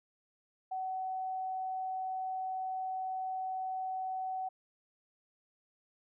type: tone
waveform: sine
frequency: 753 Hz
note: F#5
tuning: 30 cents sharp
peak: -34 dBFS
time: 0.71-4.49 s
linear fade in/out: 10 ms
effects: none